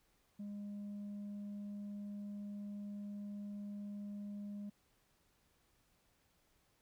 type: tone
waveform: sine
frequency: 204.3 Hz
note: G#3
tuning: 28 cents flat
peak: -40 dBFS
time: 0.39-4.7 s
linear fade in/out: 10 ms
effects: tanh soft clip ceiling -42 dBFS + pink hiss -75 dBFS RMS until 6.81 s